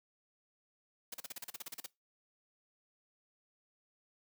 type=noise bursts; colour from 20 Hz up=white; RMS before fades=-43 dBFS; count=13; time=1.12-1.863 s; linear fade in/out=5 ms; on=23 ms; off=37 ms; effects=noise-tail reverb RT60 0.2 s tail -21 dB re dry + high-pass 150 Hz 12 dB/octave